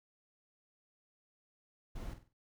brown noise with echo, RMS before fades -42 dBFS, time 1.95-2.14 s, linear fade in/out 10 ms, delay 48 ms, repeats 4, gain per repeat -9 dB, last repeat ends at 2.332 s, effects none

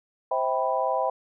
sine chord, C major seventh, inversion none, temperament equal with one note detuned, 523.3 / 646.4 / 784 / 987.8 Hz, C5 / E5 / G5 / B5, 0 / -34 / 0 / 0 cents, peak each -28 dBFS, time 0.31-1.1 s, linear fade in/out 5 ms, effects none

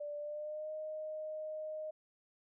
sine tone with pitch glide, 587.3 to 619.7 Hz, D5 to D#5, 0 to -7 cents, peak -39 dBFS, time 0-1.91 s, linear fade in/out 10 ms, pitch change +93 cents, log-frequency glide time 0.17-0.71 s, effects none

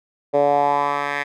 10% pulse tone with band-pass filter sweep, 143.4 Hz, D3, 41 cents flat, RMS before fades -19 dBFS, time 0.33-1.24 s, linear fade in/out 20 ms, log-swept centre 530 to 1800 Hz, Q 3.4, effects none

